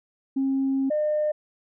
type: tone pair in turn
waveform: sine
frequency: 269.4 / 604.8 Hz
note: C#4 / D#5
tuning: -49 / -49 cents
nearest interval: octave + major second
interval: 1400 cents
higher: second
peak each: -20 dBFS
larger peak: neither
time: 0.36-0.9 / 0.9-1.32 s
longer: first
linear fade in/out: 10 ms
effects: tanh soft clip ceiling -17 dBFS